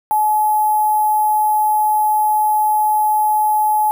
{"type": "tone with sample-and-hold", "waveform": "sine", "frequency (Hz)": 852, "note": "G#5", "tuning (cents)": 44, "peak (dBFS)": -12, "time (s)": [0.11, 3.91], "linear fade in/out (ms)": 0, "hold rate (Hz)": 11025, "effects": []}